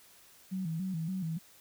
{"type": "tone with vibrato", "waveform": "sine", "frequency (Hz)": 174.61, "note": "F3", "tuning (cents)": 0, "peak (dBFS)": -32, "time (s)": [0.51, 1.39], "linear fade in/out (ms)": 20, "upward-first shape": "square", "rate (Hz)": 3.5, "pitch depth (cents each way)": 130, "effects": ["white hiss -59 dBFS RMS until 1.6 s"]}